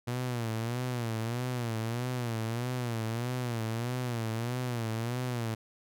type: tone with vibrato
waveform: sawtooth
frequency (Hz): 118.7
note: A#2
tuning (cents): +32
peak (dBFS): -27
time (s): 0.07-5.55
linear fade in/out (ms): 10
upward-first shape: sine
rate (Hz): 1.6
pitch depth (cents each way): 110
effects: none